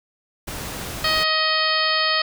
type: noise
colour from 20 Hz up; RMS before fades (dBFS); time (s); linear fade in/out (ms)
pink; -31; 0.47-1.24; 10
type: harmonic tone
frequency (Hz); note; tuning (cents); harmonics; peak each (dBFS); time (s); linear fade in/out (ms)
629; D#5; +19; 1 / 2 / 3 / 4 / 5 / 6 / 7 / 8; -28 / -24 / -24 / -29 / -26 / -31 / -23 / -29; 1.04-2.22; 5
effects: none